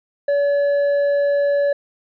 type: tone with hard clipping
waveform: sine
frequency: 570 Hz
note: C#5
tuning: 48 cents sharp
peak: -16 dBFS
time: 0.28-1.73 s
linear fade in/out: 5 ms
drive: 4 dB
effects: resampled to 11025 Hz